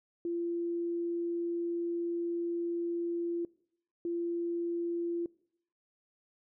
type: tone bursts at uneven times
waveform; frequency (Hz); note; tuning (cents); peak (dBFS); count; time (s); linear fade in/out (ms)
sine; 342.1; F4; -36; -31; 2; 0.25-3.45 / 4.05-5.26; 2
effects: noise-tail reverb RT60 0.7 s tail -23 dB re dry